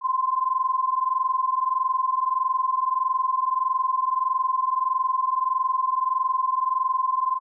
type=tone pair together; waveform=sine; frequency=1027.4 / 1049 Hz; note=C6 / C6; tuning=-32 / +4 cents; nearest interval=unison; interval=36 cents; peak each=-24 / -23 dBFS; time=0.01-7.4 s; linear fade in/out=50 ms; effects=none